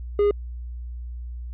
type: tone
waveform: triangle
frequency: 410 Hz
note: G#4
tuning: 22 cents flat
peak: -14 dBFS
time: 0.19-0.31 s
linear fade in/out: 2 ms
effects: added 60 Hz sine -31 dBFS peak until 1.53 s + resampled to 8000 Hz